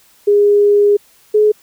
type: tone pair in turn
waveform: sine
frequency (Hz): 410 / 424.2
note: G#4 / G#4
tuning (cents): -22 / +37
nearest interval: minor second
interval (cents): 59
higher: second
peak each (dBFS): -7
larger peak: neither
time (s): 0.27-0.97 / 1.34-1.52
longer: first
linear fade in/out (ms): 10
effects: white hiss -50 dBFS RMS until 1.62 s